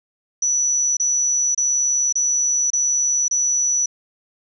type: tone bursts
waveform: sine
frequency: 5920 Hz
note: F#8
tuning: in tune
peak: -16 dBFS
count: 6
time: 0.42-3.86 s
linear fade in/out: 5 ms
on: 550 ms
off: 28 ms
effects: none